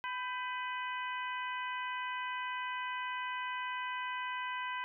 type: harmonic tone with a mistuned harmonic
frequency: 500 Hz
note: B4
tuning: 21 cents sharp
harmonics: 2 / 3 / 4 / 5 / 6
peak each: -38 / -42 / -44 / -46 / -48 dBFS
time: 0.04-4.84 s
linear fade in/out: 0 ms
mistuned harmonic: 3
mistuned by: +66 cents
effects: none